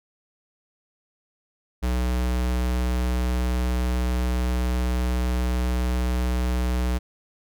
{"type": "tone", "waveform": "square", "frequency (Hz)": 61.74, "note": "B1", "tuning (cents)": 0, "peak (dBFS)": -22, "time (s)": [1.82, 6.99], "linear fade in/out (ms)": 20, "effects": []}